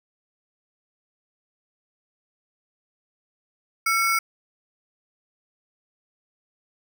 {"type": "ring-modulated tone", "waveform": "square", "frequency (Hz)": 1781, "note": "A6", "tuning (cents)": 21, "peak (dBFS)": -17, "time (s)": [3.86, 4.19], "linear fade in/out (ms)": 5, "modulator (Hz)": 430, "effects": []}